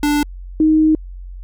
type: tone pair in turn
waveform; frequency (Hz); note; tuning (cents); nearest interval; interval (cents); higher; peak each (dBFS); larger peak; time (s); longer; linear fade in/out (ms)
square / sine; 293.7 / 312.3; D4 / D#4; 0 / +7; minor second; 107; second; -14 / -9; second; 0.03-0.23 / 0.6-0.95; second; 2
effects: added 45 Hz sine -29 dBFS peak until 1.43 s